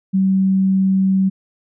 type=tone; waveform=sine; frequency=191.2 Hz; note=G3; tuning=43 cents flat; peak=-12 dBFS; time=0.13-1.3 s; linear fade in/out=20 ms; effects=none